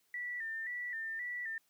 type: tone with vibrato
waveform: sine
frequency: 1875 Hz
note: A#6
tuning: 10 cents sharp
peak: -37 dBFS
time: 0.14-1.58 s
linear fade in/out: 2 ms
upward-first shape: square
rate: 1.9 Hz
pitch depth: 72 cents each way
effects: white hiss -74 dBFS RMS until 1.69 s + high-pass 80 Hz 12 dB/octave